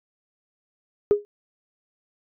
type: tone with exponential decay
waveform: sine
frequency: 412.5 Hz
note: G#4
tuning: 12 cents flat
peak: -9 dBFS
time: 1.11-1.25 s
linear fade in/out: 0 ms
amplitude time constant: 29 ms
effects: tanh soft clip ceiling -8 dBFS